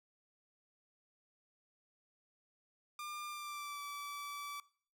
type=tone with pitch glide; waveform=sawtooth; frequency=1199 to 1154.8 Hz; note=D6 to D6; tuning=+36 to -30 cents; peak=-39 dBFS; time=2.99-4.6 s; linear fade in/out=2 ms; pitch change=-66 cents; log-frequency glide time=3.26-3.83 s; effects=noise-tail reverb RT60 0.5 s tail -20 dB re dry